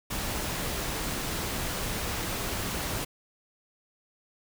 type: noise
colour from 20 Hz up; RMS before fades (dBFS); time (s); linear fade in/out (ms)
pink; -32; 0.1-3.05; 10
effects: none